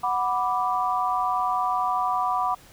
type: chord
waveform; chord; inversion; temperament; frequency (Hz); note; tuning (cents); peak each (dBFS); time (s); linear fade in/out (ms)
sine; B minor; second; equal; 740 / 987.8 / 1174.7; F#5 / B5 / D6; 0 / 0 / 0; -26; 0.03-2.55; 10
effects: pink hiss -51 dBFS RMS until 2.72 s